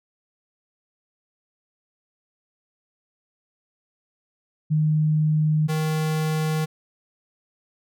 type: tone pair in turn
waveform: sine / square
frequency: 154 / 156.33 Hz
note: D#3 / D#3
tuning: -17 / +9 cents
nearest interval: unison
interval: 26 cents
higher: second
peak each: -17 / -22 dBFS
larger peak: first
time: 4.7-5.68 / 5.68-6.66 s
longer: neither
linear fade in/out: 20 ms
effects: none